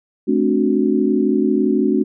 sine chord, D dominant seventh, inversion second, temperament equal with one note detuned, 215.7 / 261.6 / 293.7 / 370 Hz, A3 / C4 / D4 / F#4, -34 / 0 / 0 / 0 cents, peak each -19 dBFS, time 0.27-2.04 s, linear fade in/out 20 ms, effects none

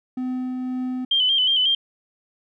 triangle tone with tremolo, 254.3 Hz, C4, 49 cents flat, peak -21 dBFS, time 0.17-1.05 s, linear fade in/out 5 ms, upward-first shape triangle, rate 1.9 Hz, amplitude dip 25%
sine tone with vibrato, 3097 Hz, G7, 22 cents flat, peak -16 dBFS, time 1.11-1.75 s, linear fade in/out 5 ms, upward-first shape square, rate 5.5 Hz, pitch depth 49 cents each way
effects none

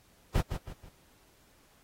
brown noise with echo, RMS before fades -25 dBFS, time 0.34-0.42 s, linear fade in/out 20 ms, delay 160 ms, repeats 3, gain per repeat -8 dB, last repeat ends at 0.9 s, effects pink hiss -64 dBFS RMS until 1.83 s + AAC 48 kbps

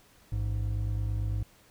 triangle tone pair together, 54.89 / 103.83 Hz, A1 / G#2, -3 / 0 cents, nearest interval major seventh, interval 1103 cents, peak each -29 / -28 dBFS, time 0.32-1.43 s, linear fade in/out 5 ms, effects pink hiss -60 dBFS RMS until 1.7 s

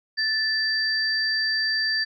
sine tone pair together, 1759 / 4669 Hz, A6 / D8, -1 / -11 cents, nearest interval octave + perfect fourth, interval 1690 cents, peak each -24 dBFS, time 0.17-2.05 s, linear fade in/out 20 ms, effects none

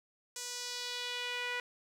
sawtooth tone with band-pass filter sweep, 490 Hz, B4, 14 cents flat, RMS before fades -39 dBFS, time 0.36-1.6 s, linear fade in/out 2 ms, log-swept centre 7000 to 2100 Hz, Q 1.8, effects 11-bit

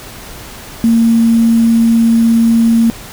sine tone with quantisation, 229.2 Hz, A#3, 29 cents flat, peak -6 dBFS, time 0.84-2.9 s, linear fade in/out 0 ms, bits 5, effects pink hiss -31 dBFS RMS until 3.12 s

